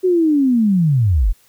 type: linear sweep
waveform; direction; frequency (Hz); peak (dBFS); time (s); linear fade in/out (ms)
sine; down; 377.3 to 33.96; -11; 0.03-1.33; 20
effects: white hiss -54 dBFS RMS until 1.48 s